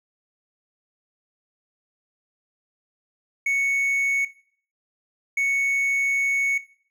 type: tone pair in turn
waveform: triangle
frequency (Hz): 2217 / 2217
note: C#7 / C#7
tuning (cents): 0 / 0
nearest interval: unison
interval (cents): 0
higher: neither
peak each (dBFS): -18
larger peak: neither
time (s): 3.46-4.25 / 5.37-6.58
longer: second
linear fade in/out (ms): 5
effects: noise-tail reverb RT60 0.5 s tail -17 dB re dry